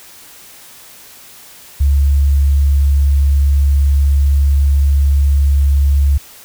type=tone; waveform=sine; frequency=70.2 Hz; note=C#2; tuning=22 cents sharp; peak=-8 dBFS; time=1.8-6.18 s; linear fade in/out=10 ms; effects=white hiss -39 dBFS RMS until 6.44 s